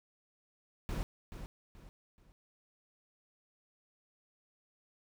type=noise with echo; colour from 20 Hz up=brown; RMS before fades=-36 dBFS; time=0.89-1.03 s; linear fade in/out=0 ms; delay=430 ms; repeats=3; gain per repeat=-9 dB; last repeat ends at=2.32 s; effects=none